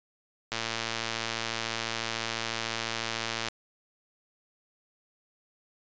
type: click train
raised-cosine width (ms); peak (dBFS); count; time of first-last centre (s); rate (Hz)
0.2; -13; 339; 0.52-3.485; 114
effects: resampled to 16000 Hz